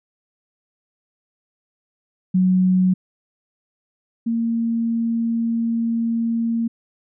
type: tone pair in turn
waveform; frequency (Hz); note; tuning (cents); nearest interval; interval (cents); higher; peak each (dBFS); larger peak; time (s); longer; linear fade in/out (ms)
sine; 184.9 / 230.2; F#3 / A#3; -1 / -22; major third; 379; second; -13 / -18; first; 2.34-2.94 / 4.26-6.68; second; 10
effects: none